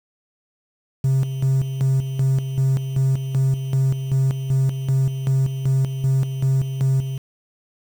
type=tone with tremolo; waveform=triangle; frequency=133.6 Hz; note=C3; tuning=36 cents sharp; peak=-12 dBFS; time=1.04-7.18 s; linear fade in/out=5 ms; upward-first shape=square; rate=2.6 Hz; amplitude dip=65%; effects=tanh soft clip ceiling -9 dBFS + 7-bit